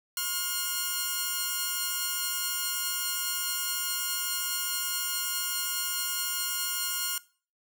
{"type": "tone pair together", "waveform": "5% pulse", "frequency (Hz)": [1068.3, 1426], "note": ["C6", "F6"], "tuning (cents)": [36, 36], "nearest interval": "perfect fourth", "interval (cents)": 500, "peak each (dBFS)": [-24, -18], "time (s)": [0.17, 7.18], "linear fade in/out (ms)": 2, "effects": ["noise-tail reverb RT60 0.4 s tail -20 dB re dry"]}